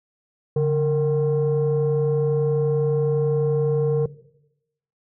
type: tone pair together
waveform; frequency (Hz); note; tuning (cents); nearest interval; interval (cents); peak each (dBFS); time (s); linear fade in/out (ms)
sine; 142.92 / 460.6; D3 / A#4; -47 / -21; octave + minor sixth; 2026; -18; 0.56-4.06; 5
effects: noise-tail reverb RT60 0.9 s tail -18 dB re dry + tanh soft clip ceiling -14 dBFS